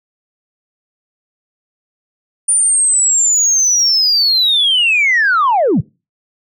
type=linear sweep; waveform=sine; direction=down; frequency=9350 to 105.8 Hz; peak=-8 dBFS; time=2.48-5.81 s; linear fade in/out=10 ms; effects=noise-tail reverb RT60 0.3 s tail -25 dB re dry + tanh soft clip ceiling -6 dBFS